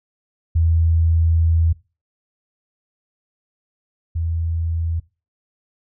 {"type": "tone pair in turn", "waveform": "sine", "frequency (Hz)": [82.2, 82.68], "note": ["E2", "E2"], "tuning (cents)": [-4, 6], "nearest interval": "unison", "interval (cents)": 10, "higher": "second", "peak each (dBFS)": [-13, -19], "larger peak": "first", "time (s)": [[0.55, 1.73], [4.15, 5]], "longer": "first", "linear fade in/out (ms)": 10, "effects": ["noise-tail reverb RT60 0.3 s tail -21 dB re dry"]}